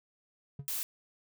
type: tone with exponential decay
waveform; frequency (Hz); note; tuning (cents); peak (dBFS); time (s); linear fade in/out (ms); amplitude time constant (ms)
triangle; 140; C#3; +18; -32; 0.59-0.68; 5; 19
type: noise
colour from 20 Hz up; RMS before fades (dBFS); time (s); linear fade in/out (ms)
blue; -35; 0.68-0.83; 0
effects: none